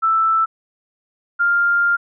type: tone pair in turn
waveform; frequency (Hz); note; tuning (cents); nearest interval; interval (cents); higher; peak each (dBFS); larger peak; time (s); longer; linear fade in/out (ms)
sine; 1323 / 1399; E6 / F6; +6 / +3; minor second; 97; second; -13; neither; 0.02-0.46 / 1.39-1.97; second; 20
effects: none